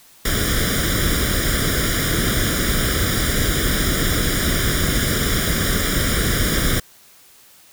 pink noise with comb filter, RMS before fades -19 dBFS, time 0.25-6.8 s, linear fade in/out 5 ms, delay 0.57 ms, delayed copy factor +0.9, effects white hiss -49 dBFS RMS until 7.72 s

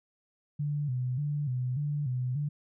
sine tone with vibrato, 136 Hz, C#3, 33 cents flat, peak -28 dBFS, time 0.59-2.49 s, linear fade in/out 10 ms, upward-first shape square, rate 1.7 Hz, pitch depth 130 cents each way, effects none

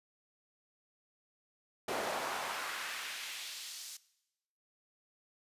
brown noise with high-pass filter sweep, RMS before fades -40 dBFS, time 1.88-3.97 s, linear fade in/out 5 ms, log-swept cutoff 510 to 5800 Hz, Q 1.2, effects noise-tail reverb RT60 0.9 s tail -19 dB re dry + resampled to 32000 Hz

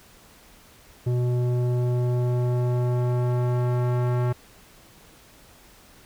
square tone with low-pass filter sweep, 123.1 Hz, B2, 5 cents flat, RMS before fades -23 dBFS, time 1.06-4.33 s, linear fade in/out 10 ms, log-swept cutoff 430 to 1300 Hz, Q 0.9, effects pink hiss -52 dBFS RMS until 6.05 s

